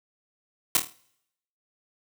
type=noise with echo; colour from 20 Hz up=white; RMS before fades=-19 dBFS; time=0.75-0.77 s; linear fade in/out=2 ms; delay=26 ms; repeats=6; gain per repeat=-6 dB; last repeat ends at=0.926 s; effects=noise-tail reverb RT60 0.8 s tail -23 dB re dry + high-pass 100 Hz 12 dB/octave